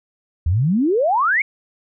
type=exponential sweep; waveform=sine; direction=up; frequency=75.2 to 2267 Hz; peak=-14 dBFS; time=0.46-1.42 s; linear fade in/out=5 ms; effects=none